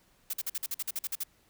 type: noise bursts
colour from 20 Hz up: blue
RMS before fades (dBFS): -33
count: 12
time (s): 0.3-1.236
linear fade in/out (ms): 5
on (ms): 34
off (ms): 48
effects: pink hiss -66 dBFS RMS until 1.49 s